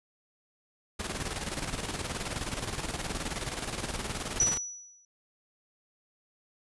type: noise with tremolo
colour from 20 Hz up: pink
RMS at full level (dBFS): -33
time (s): 0.99-4.58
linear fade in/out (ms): 10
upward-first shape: square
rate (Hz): 19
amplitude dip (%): 55
type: tone with exponential decay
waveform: sine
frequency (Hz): 5900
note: F#8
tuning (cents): -6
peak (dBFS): -20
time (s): 4.4-5.05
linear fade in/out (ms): 1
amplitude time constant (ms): 140
effects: resampled to 24000 Hz